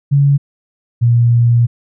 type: tone pair in turn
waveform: sine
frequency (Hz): 141.1 / 118.65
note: C#3 / A#2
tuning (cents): +31 / +31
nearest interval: minor third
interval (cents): 300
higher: first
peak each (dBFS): -7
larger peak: neither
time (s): 0.11-0.38 / 1.01-1.67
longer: second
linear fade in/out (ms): 20
effects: none